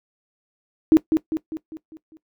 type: tone with echo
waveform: sine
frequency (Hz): 317.1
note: D#4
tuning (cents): +33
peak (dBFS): -8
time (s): 0.92-0.97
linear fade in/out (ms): 0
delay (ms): 200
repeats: 6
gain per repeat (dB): -6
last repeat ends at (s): 2.17
effects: noise-tail reverb RT60 0.1 s tail -17 dB re dry